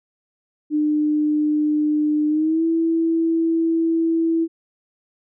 sine tone with pitch glide, 301.3 to 328.6 Hz, D4 to E4, +44 to -5 cents, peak -16 dBFS, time 0.7-4.48 s, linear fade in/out 50 ms, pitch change +151 cents, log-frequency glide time 2.28-2.64 s, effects none

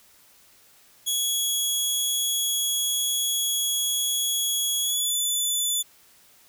15% pulse tone with pitch glide, 3343 to 3491 Hz, G#7 to A7, +11 to -14 cents, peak -16 dBFS, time 1.06-5.83 s, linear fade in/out 20 ms, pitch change +75 cents, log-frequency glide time 4.82-5.14 s, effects white hiss -56 dBFS RMS until 6.48 s

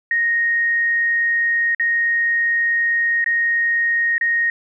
sine tone with dropouts, 1864.7 Hz, A#6, in tune, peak -15 dBFS, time 0.11-4.5 s, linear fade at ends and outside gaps 2 ms, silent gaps 1.748-1.797 / 3.243-3.261 / 4.181-4.211 s, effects none

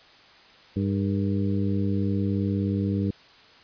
harmonic tone with a mistuned harmonic, 99.5 Hz, G2, 26 cents sharp, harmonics 1 / 2 / 3 / 4 / 5, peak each -26 / -26 / -30 / -36 / -37 dBFS, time 0.76-3.11 s, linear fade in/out 5 ms, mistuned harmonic 5, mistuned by -80 cents, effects white hiss -52 dBFS RMS until 3.63 s + resampled to 11025 Hz

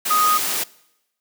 sine tone in noise, 1244.5 Hz, D#6, in tune, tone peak -15 dBFS, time 0.1-0.38 s, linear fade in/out 10 ms, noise white, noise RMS -23 dBFS, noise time 0.05-0.64 s, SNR +5 dB, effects noise-tail reverb RT60 0.9 s tail -22 dB re dry + high-pass 200 Hz 12 dB/octave

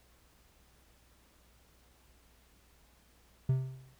triangle tone with exponential decay, 130.81 Hz, C3, in tune, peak -21 dBFS, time 3.49-3.95 s, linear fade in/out 5 ms, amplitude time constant 100 ms, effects added 60 Hz sine -66 dBFS peak until 3.99 s + pink hiss -66 dBFS RMS until 3.99 s

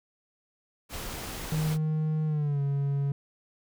pink noise, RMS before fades -37 dBFS, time 0.89-1.78 s, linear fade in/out 50 ms
triangle tone with pitch glide, 155.56 to 140.2 Hz, D#3 to C#3, 0 to +20 cents, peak -23 dBFS, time 1.52-3.12 s, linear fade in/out 2 ms, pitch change -180 cents, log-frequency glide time 2.26-2.61 s
effects none

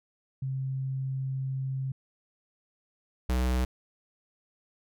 sine / square tone pair in turn, 133.1 / 62.81 Hz, C3 / B1, +30 / +30 cents, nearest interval octave + minor second, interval 1300 cents, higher first, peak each -29 / -25 dBFS, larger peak second, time 0.42-1.92 / 3.29-3.65 s, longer first, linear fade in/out 5 ms, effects none

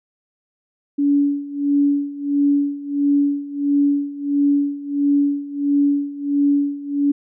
sine tone with tremolo, 285 Hz, C#4, 48 cents sharp, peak -12 dBFS, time 0.98-7.12 s, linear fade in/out 10 ms, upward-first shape sine, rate 1.5 Hz, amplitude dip 85%, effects none

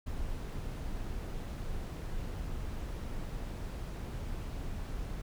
brown noise, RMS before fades -38 dBFS, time 0.06-5.22 s, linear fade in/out 10 ms, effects none

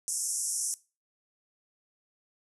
white band-pass noise, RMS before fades -32 dBFS, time 0.08-0.74 s, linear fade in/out 0 ms, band 5500 to 11000 Hz, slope 96 dB/octave, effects noise-tail reverb RT60 0.3 s tail -20 dB re dry

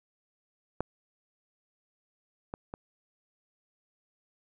clicks, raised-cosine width 1 ms, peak -15 / -22 / -24 dBFS, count 3, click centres 0.806 / 2.539 / 2.739 s, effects none

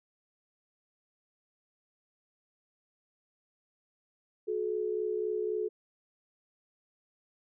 sine tone pair together, 365.2 / 429 Hz, F#4 / A4, -23 / -44 cents, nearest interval minor third, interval 279 cents, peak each -34 / -31 dBFS, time 4.47-5.69 s, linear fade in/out 20 ms, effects none

